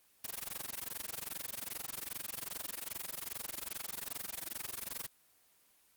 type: noise with amplitude modulation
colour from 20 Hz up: white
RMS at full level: -38 dBFS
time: 0.24-5.08 s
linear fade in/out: 5 ms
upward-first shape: sine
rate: 22.5 Hz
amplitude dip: 95%
effects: white hiss -68 dBFS RMS until 5.96 s + Opus 24 kbps

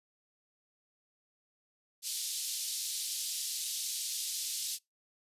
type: band-pass noise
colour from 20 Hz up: pink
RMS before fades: -37 dBFS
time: 2.02-4.79 s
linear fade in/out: 50 ms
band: 3800 to 13000 Hz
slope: 24 dB/octave
effects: noise-tail reverb RT60 0.2 s tail -26 dB re dry + resampled to 32000 Hz

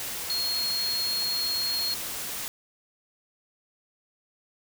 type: tone in noise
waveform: sine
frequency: 4278 Hz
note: C8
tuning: 38 cents sharp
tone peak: -26 dBFS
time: 0.3-1.94 s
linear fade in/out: 0 ms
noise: white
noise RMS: -34 dBFS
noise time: 0-2.48 s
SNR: +5 dB
effects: none

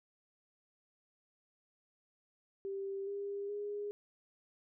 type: tone with pitch steps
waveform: sine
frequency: 392 / 401.6 / 411.5 Hz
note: G4 / G4 / G#4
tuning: 0 / +42 / -16 cents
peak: -37 dBFS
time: 2.65-3.91 s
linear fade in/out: 0 ms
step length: 420 ms
effects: none

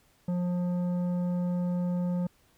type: tone with tanh clipping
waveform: sine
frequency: 177.6 Hz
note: F3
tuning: 29 cents sharp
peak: -28 dBFS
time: 0.28-2.27 s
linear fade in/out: 5 ms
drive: 10 dB
effects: pink hiss -65 dBFS RMS until 2.57 s

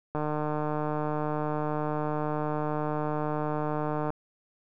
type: click train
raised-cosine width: 1 ms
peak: -17 dBFS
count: 598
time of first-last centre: 0.15-4.104 s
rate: 151 Hz
effects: none

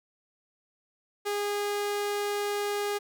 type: tone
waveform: sawtooth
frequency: 410 Hz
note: G#4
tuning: 22 cents flat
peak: -24 dBFS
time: 1.25-2.99 s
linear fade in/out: 20 ms
effects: none

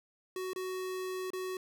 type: tone with dropouts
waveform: square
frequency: 372 Hz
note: F#4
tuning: 9 cents sharp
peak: -36 dBFS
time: 0.36-1.57 s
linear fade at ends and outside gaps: 2 ms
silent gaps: 0.533-0.56 / 1.304-1.333 s
effects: none

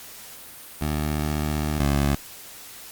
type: tone pair in turn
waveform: 15% pulse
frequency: 75.4 / 70.64 Hz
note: D2 / C#2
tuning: +46 / +33 cents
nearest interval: minor second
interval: 113 cents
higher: first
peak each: -17 / -13 dBFS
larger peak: second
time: 0.81-1.79 / 1.79-2.15 s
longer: first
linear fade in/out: 5 ms
effects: white hiss -42 dBFS RMS until 2.91 s + Opus 48 kbps

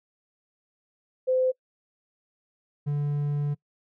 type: tone pair in turn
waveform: sine / triangle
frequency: 514 / 145.41 Hz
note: C5 / D3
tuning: -31 / -17 cents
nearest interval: octave + minor seventh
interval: 2186 cents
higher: first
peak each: -20 / -22 dBFS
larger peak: first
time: 1.27-1.52 / 2.86-3.55 s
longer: second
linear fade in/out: 20 ms
effects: noise-tail reverb RT60 0.1 s tail -24 dB re dry

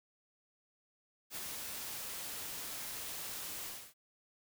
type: noise with ADSR envelope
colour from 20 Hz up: white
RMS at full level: -41 dBFS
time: 1.3-3.94 s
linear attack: 62 ms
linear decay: 36 ms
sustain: -2 dB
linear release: 280 ms
effects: none

